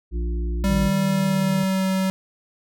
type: harmonic tone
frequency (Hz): 58.27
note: A#1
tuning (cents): 0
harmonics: 1 / 3 / 5 / 6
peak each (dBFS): -22 / -36 / -39 / -36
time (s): 0.11-0.91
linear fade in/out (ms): 50
type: tone with pitch glide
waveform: square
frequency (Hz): 195.5 to 189.82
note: G3 to F#3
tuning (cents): -4 to +45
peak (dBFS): -20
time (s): 0.64-2.1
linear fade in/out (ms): 0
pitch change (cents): -51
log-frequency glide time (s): 0.76-1.86
type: tone with vibrato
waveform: triangle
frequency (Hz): 155.2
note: D#3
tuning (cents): -4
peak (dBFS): -22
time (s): 0.69-1.64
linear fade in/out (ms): 5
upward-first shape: triangle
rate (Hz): 13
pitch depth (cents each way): 54
effects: none